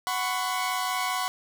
sawtooth chord, F# suspended fourth, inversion none, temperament equal with one note detuned, 740 / 1003.9 / 1108.7 Hz, F#5 / B5 / C#6, 0 / +28 / 0 cents, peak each -27 dBFS, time 0.07-1.28 s, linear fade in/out 0 ms, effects none

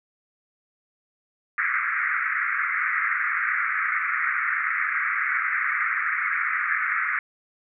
white band-pass noise, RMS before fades -25 dBFS, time 1.58-7.19 s, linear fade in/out 2 ms, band 1200 to 2200 Hz, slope 96 dB/octave, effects none

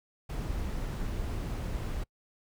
brown noise, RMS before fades -34 dBFS, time 0.29-2.04 s, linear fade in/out 10 ms, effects noise-tail reverb RT60 0.1 s tail -26 dB re dry

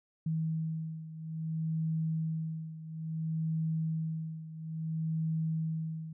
sine beating tone pair, 160 / 160.59 Hz, D#3 / E3, +49 / -45 cents, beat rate 0.59 Hz, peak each -33 / -37 dBFS, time 0.26-6.13 s, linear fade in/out 5 ms, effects none

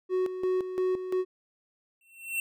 triangle tone with tremolo, 370 Hz, F#4, in tune, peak -22 dBFS, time 0.09-1.25 s, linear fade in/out 50 ms, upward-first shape square, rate 2.9 Hz, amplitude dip 65%
square tone with exponential growth, 2707 Hz, E7, 45 cents sharp, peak -26 dBFS, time 2.01-2.4 s, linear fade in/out 2 ms, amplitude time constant 84 ms
effects none

